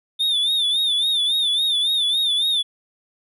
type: tone with vibrato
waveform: triangle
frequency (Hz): 3584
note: A7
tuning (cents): +31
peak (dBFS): -16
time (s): 0.19-2.63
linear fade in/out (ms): 20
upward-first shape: sine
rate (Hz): 3.6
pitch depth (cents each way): 87
effects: none